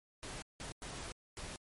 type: noise bursts at uneven times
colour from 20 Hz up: pink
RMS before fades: -45 dBFS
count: 4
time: 0.23-0.42 / 0.6-0.72 / 0.82-1.12 / 1.37-1.56 s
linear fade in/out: 0 ms
effects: MP3 48 kbps